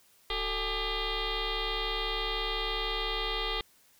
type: tone with frequency modulation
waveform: sine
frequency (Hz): 1597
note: G6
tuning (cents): +32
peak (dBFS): -29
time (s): 0.3-3.61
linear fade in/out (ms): 2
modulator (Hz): 408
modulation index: 5.7
effects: white hiss -63 dBFS RMS until 3.99 s